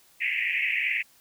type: band-pass noise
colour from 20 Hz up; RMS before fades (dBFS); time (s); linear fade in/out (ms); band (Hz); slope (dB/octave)
pink; -27; 0.2-1.03; 20; 1900 to 2700; 96
effects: white hiss -59 dBFS RMS until 1.2 s